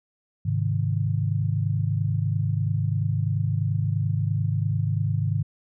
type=chord; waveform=sine; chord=Ab major; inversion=none; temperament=equal with one note detuned; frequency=103.83 / 132.56 / 155.56 Hz; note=Ab2 / C3 / Eb3; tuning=0 / +23 / 0 cents; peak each=-24 / -27 / -27 dBFS; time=0.45-5.43 s; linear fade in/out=10 ms; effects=none